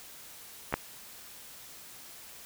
clicks, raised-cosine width 0.5 ms, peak -19 / -11 dBFS, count 2, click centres 0.726 / 0.74 s, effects white hiss -49 dBFS RMS until 2.45 s

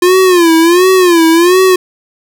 square tone with vibrato, 349.9 Hz, F4, 3 cents sharp, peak -5 dBFS, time 0.02-1.76 s, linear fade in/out 5 ms, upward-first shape sine, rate 1.4 Hz, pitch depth 130 cents each way, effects none

